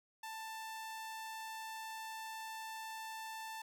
sawtooth tone, 886 Hz, A5, 12 cents sharp, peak -40 dBFS, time 0.23-3.62 s, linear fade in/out 5 ms, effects none

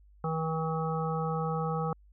harmonic tone, 160.6 Hz, E3, 45 cents flat, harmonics 1 / 3 / 5 / 7 / 8, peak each -31 / -35 / -36 / -40 / -38 dBFS, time 0.24-1.93 s, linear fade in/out 2 ms, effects added 50 Hz sine -55 dBFS peak until 2.12 s

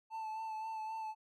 triangle tone with vibrato, 880 Hz, A5, in tune, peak -37 dBFS, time 0.1-1.15 s, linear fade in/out 50 ms, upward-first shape sine, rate 3.8 Hz, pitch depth 24 cents each way, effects none

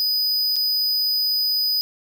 square tone with dropouts, 4978 Hz, D#8, in tune, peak -19 dBFS, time 0-1.81 s, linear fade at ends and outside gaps 0 ms, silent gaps 0.558-0.564 s, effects none

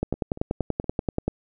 two click trains, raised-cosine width 2 ms, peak -24 / -10 dBFS, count 4 / 14, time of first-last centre 0.14-0.843 / 0.03-1.28 s, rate 4.27 / 10.4 Hz, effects none

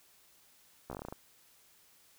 slowing click train, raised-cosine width 1 ms, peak -27 dBFS, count 10, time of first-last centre 0.9-1.125 s, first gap 14 ms, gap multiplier 1.14, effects white hiss -64 dBFS RMS until 2.18 s

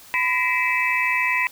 sine tone cluster, 1005 / 1914 / 2034 / 2324 / 2600 Hz, B5 / A#6 / C7 / D7 / E7, +30 / +45 / -50 / -19 / -24 cents, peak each -25 dBFS, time 0.14-1.47 s, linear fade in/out 0 ms, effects white hiss -46 dBFS RMS until 1.51 s

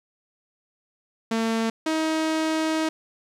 sawtooth tone pair in turn, 225.8 / 316.9 Hz, A3 / D#4, +45 / +32 cents, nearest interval tritone, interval 587 cents, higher second, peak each -18 dBFS, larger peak neither, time 1.31-1.7 / 1.86-2.89 s, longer second, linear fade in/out 5 ms, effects low-pass 8000 Hz 12 dB/octave + 10-bit

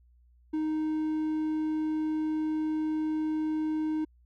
triangle tone, 310.9 Hz, D#4, 1 cent flat, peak -25 dBFS, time 0.53-4.05 s, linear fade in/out 10 ms, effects added 60 Hz sine -58 dBFS peak until 4.25 s

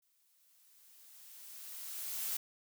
blue noise with exponential growth, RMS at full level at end -36 dBFS, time 0.02-2.37 s, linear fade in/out 5 ms, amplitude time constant 510 ms, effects none

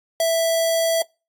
square tone with notch filter, 659.3 Hz, E5, in tune, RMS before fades -19 dBFS, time 0.2-1.02 s, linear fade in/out 2 ms, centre 1400 Hz, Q 0.52, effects noise-tail reverb RT60 0.3 s tail -26 dB re dry + AAC 64 kbps

